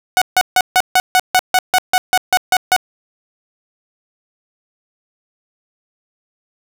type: tone bursts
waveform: sawtooth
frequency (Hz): 739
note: F#5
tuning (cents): -2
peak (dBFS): -5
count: 14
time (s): 0.17-2.764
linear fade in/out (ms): 0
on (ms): 46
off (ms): 150
effects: none